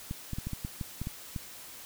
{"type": "clicks", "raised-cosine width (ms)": 5, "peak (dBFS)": -22, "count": 10, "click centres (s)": [0.111, 0.333, 0.385, 0.47, 0.533, 0.649, 0.812, 1.016, 1.071, 1.362], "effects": ["white hiss -47 dBFS RMS until 1.85 s"]}